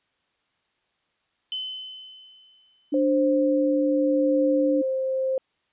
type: tone with exponential decay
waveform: sine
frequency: 3042 Hz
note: F#7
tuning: 47 cents sharp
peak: -26 dBFS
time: 1.52-3 s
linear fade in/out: 1 ms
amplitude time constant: 320 ms
type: tone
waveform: sine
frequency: 293.7 Hz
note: D4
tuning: in tune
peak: -21 dBFS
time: 2.92-4.82 s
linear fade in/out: 10 ms
type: tone with tremolo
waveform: sine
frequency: 526 Hz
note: C5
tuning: 9 cents sharp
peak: -20 dBFS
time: 2.94-5.38 s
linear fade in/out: 2 ms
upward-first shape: triangle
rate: 0.84 Hz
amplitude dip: 30%
effects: white hiss -71 dBFS RMS until 5.72 s + resampled to 8000 Hz